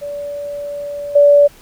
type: tone with level steps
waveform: sine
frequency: 577 Hz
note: D5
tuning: 31 cents flat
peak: -22 / -5 dBFS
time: 0.01-1.48 s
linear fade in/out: 20 ms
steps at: 1.15 s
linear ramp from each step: 10 ms
effects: pink hiss -45 dBFS RMS until 1.61 s